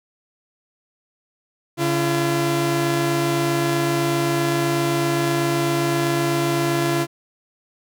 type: tone pair together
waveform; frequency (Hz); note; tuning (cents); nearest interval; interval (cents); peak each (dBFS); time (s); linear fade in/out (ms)
sawtooth; 141.56 / 340; C#3 / F4; +37 / -46; octave + minor third; 1517; -19 / -16; 1.77-7.07; 50
effects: none